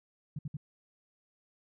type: tone bursts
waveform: sine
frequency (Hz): 146.83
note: D3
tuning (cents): 0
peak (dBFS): -34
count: 3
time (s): 0.36-0.569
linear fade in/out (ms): 5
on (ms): 29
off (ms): 61
effects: none